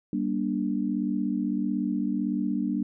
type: chord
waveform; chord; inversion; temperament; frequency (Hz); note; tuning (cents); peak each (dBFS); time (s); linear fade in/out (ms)
sine; G minor; none; equal with one note detuned; 196 / 237.6 / 293.7; G3 / Bb3 / D4; 0 / +33 / 0; -29; 0.13-2.83; 2
effects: none